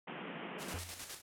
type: band-pass noise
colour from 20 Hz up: pink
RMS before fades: -45 dBFS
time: 0.07-0.79 s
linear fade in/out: 10 ms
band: 150 to 3200 Hz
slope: 96 dB/octave
type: noise with tremolo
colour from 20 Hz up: white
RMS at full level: -43 dBFS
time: 0.58-1.22 s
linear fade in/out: 50 ms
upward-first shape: square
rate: 9.7 Hz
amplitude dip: 50%
type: tone with exponential decay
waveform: sine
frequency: 87.31 Hz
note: F2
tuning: in tune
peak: -38 dBFS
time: 0.74-1.15 s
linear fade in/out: 0 ms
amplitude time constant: 87 ms
effects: low-pass 11000 Hz 12 dB/octave